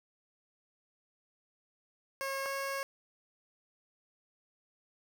15% pulse tone pair in turn, 543 / 547.4 Hz, C#5 / C#5, -36 / -22 cents, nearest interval unison, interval 14 cents, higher second, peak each -28 dBFS, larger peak neither, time 2.21-2.46 / 2.46-2.83 s, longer second, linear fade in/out 0 ms, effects none

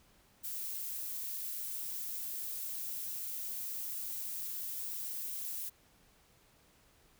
violet noise, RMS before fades -40 dBFS, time 0.43-5.7 s, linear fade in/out 20 ms, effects pink hiss -66 dBFS RMS until 7.19 s

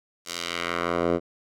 10% pulse tone with band-pass filter sweep, 85.8 Hz, F2, 30 cents flat, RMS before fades -27 dBFS, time 0.25-1.2 s, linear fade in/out 50 ms, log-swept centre 6400 to 430 Hz, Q 1, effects none

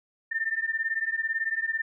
sine beating tone pair, 1790 / 1808 Hz, A6 / A6, +29 / +47 cents, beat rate 18 Hz, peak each -29 dBFS, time 0.31-1.82 s, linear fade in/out 10 ms, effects none

